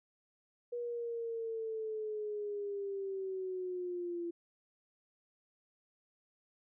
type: linear sweep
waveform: sine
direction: down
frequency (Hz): 482.7 to 340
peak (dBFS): -36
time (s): 0.72-4.31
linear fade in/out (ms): 10
effects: none